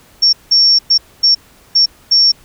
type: tone bursts at uneven times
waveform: sine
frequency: 5480 Hz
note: F8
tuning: 34 cents flat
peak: -6 dBFS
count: 6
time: 0.22-0.33 / 0.51-0.79 / 0.9-0.98 / 1.23-1.35 / 1.75-1.86 / 2.11-2.32 s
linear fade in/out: 10 ms
effects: pink hiss -46 dBFS RMS until 2.44 s